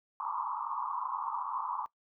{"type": "band-pass noise", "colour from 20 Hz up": "pink", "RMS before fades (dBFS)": -36, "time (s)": [0.2, 1.86], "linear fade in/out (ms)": 0, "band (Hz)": [870, 1200], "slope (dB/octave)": 96, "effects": ["noise-tail reverb RT60 0.1 s tail -19 dB re dry"]}